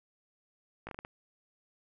slowing click train, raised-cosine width 0.5 ms, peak -26 dBFS, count 6, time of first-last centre 0.87-1.049 s, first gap 18 ms, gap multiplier 1.35, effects none

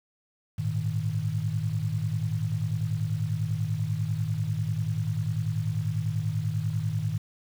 sine chord, Ab suspended second, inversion none, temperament equal with one note detuned, 103.83 / 114.01 / 155.56 Hz, Ab2 / Bb2 / Eb3, 0 / -38 / 0 cents, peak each -30 dBFS, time 0.58-7.18 s, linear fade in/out 10 ms, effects 8-bit

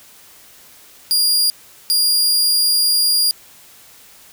sawtooth tone bursts at uneven times, 4825 Hz, D8, 46 cents sharp, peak -10 dBFS, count 2, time 1.11-1.5 / 1.9-3.31 s, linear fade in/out 0 ms, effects white hiss -45 dBFS RMS until 4.32 s

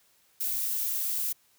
violet noise, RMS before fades -30 dBFS, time 0.4-1.33 s, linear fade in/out 10 ms, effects white hiss -65 dBFS RMS until 1.58 s

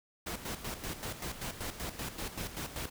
pink noise with tremolo, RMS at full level -38 dBFS, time 0.26-2.9 s, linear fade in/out 10 ms, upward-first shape square, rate 5.2 Hz, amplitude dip 65%, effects none

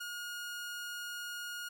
sawtooth tone, 1433 Hz, F6, 44 cents sharp, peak -36 dBFS, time 0-1.69 s, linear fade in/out 10 ms, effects none

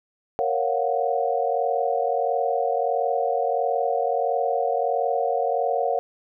sine chord, Gb major seventh, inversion first, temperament equal with one note detuned, 466.2 / 550.2 / 698.5 / 740 Hz, Bb4 / Db5 / F5 / Gb5, 0 / -13 / 0 / 0 cents, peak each -26 dBFS, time 0.39-5.99 s, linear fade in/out 0 ms, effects none

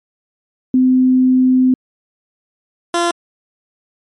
sine / 15% pulse tone pair in turn, 256.5 / 343.9 Hz, C4 / F4, -34 / -27 cents, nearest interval perfect fourth, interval 507 cents, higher second, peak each -8 / -7 dBFS, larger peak second, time 0.74-1.74 / 2.94-3.11 s, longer first, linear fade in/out 2 ms, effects MP3 48 kbps

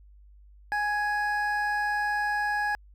triangle tone pair together, 830.6 / 1667.4 Hz, G#5 / G#6, 0 / +6 cents, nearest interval octave, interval 1206 cents, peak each -26 dBFS, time 0.72-2.75 s, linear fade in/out 0 ms, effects added 50 Hz sine -50 dBFS peak until 2.94 s

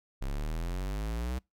square exponential sweep, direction up, 33 to 65 Hz, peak -32 dBFS, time 0.21-1.39 s, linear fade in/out 10 ms, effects noise-tail reverb RT60 0.2 s tail -25 dB re dry

